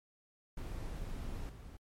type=noise with level steps; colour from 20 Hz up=brown; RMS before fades=-41 / -49 dBFS; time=0.57-1.77 s; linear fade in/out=5 ms; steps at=1.49 s; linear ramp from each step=5 ms; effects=MP3 64 kbps